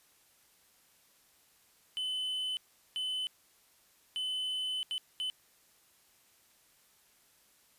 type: tone bursts at uneven times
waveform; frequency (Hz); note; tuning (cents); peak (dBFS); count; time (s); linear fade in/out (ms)
triangle; 3026; F#7; +38; -31; 5; 1.97-2.57 / 2.96-3.27 / 4.16-4.83 / 4.91-4.98 / 5.2-5.3; 0
effects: white hiss -66 dBFS RMS until 7.78 s + resampled to 32000 Hz